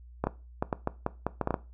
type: clicks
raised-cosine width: 1 ms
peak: -13 dBFS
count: 11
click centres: 0.24 / 0.27 / 0.625 / 0.728 / 0.874 / 1.064 / 1.266 / 1.413 / 1.474 / 1.507 / 1.542 s
effects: noise-tail reverb RT60 0.3 s tail -18 dB re dry + added 60 Hz sine -47 dBFS peak until 1.73 s